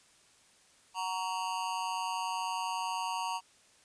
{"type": "tone with amplitude modulation", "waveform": "square", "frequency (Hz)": 932, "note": "A#5", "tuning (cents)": -1, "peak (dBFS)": -29, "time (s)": [0.94, 3.41], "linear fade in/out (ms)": 50, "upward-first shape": "sine", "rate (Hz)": 190, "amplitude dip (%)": 95, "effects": ["white hiss -63 dBFS RMS until 3.84 s", "resampled to 22050 Hz"]}